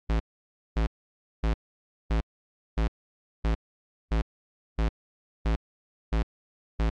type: tone bursts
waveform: square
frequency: 55 Hz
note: A1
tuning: in tune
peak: -23 dBFS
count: 11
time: 0.09-6.9 s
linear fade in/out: 10 ms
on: 110 ms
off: 560 ms
effects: low-pass 4000 Hz 12 dB/octave + AAC 64 kbps